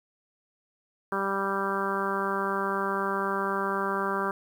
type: harmonic tone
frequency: 196 Hz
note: G3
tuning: in tune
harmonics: 1 / 2 / 3 / 4 / 5 / 6 / 7 / 8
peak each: -35 / -32 / -37 / -38 / -33 / -32 / -35 / -35 dBFS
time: 1.12-4.31 s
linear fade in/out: 2 ms
effects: 9-bit